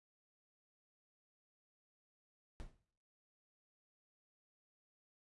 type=noise with exponential decay; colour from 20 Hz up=brown; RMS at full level=-44 dBFS; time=2.6-2.82 s; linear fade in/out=0 ms; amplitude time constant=46 ms; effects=noise-tail reverb RT60 0.6 s tail -19 dB re dry + resampled to 24000 Hz